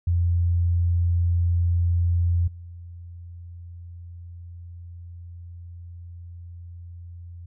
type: tone with level steps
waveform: sine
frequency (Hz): 86.4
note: F2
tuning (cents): -18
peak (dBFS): -18 / -37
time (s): 0.07-7.46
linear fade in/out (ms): 5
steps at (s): 2.47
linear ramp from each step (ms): 10
effects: none